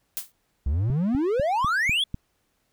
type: noise with exponential decay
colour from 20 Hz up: blue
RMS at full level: -26 dBFS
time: 0.17-0.32 s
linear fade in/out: 0 ms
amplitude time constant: 31 ms
type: exponential sweep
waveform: triangle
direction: up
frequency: 63 to 3496 Hz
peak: -19 dBFS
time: 0.66-2.04 s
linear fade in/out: 5 ms
type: click train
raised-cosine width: 5 ms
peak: -17 dBFS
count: 6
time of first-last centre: 0.9-2.144 s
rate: 4.02 Hz
effects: pink hiss -71 dBFS RMS until 2.72 s